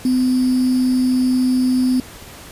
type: tone with sample-and-hold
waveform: sine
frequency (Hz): 254.5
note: C4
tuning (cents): -48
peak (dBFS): -13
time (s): 0.05-2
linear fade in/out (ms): 2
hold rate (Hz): 4900
effects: pink hiss -38 dBFS RMS until 2.51 s + resampled to 32000 Hz